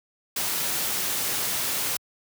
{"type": "noise", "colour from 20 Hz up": "white", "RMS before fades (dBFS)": -27, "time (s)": [0.36, 1.97], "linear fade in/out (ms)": 5, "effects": ["high-pass 80 Hz 12 dB/octave"]}